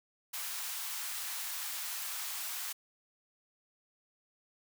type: high-pass noise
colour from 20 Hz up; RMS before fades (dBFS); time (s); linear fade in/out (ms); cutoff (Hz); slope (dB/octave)
white; -39; 0.33-2.73; 10; 800; 24
effects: none